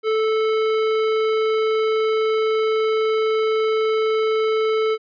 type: tone with tanh clipping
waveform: sine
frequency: 438.1 Hz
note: A4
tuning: 7 cents flat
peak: -19 dBFS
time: 0.03-4.98 s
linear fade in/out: 50 ms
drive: 18 dB
effects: resampled to 11025 Hz